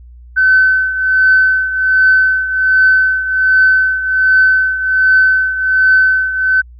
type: tone with tremolo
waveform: sine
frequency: 1523 Hz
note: F#6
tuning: 50 cents sharp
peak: -4 dBFS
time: 0.36-6.62 s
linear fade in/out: 20 ms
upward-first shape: triangle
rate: 1.3 Hz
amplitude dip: 75%
effects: tanh soft clip ceiling 0 dBFS + added 60 Hz sine -34 dBFS peak until 6.79 s